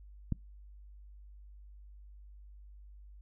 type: click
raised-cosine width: 5 ms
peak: -19 dBFS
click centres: 0.323 s
effects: noise-tail reverb RT60 0.2 s tail -25 dB re dry + added 50 Hz sine -50 dBFS peak until 3.21 s